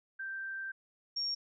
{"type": "tone pair in turn", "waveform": "sine", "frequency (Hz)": [1568, 5543], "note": ["G6", "F8"], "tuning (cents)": [0, -14], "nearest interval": "octave + minor seventh", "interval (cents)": 2186, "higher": "second", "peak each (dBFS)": [-37, -32], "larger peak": "second", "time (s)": [[0.19, 0.72], [1.16, 1.35]], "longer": "first", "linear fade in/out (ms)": 10, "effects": []}